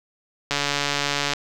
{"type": "click train", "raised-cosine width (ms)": 0.2, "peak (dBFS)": -5, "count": 119, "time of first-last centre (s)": [0.51, 1.335], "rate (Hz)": 143, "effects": ["7-bit"]}